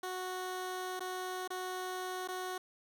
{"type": "tone with dropouts", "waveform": "15% pulse", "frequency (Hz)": 368.7, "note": "F#4", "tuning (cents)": -6, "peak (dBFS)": -31, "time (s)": [0.03, 2.58], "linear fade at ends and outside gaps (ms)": 5, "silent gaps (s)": [[0.995, 1.005], [1.477, 1.503], [2.276, 2.285]], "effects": []}